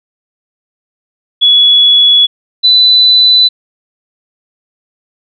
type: tone pair in turn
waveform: sine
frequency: 3387 / 3994 Hz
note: G#7 / B7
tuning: +33 / +19 cents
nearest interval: minor third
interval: 286 cents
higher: second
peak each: -3 dBFS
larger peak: neither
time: 1.41-2.27 / 2.63-3.49 s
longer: neither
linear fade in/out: 20 ms
effects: none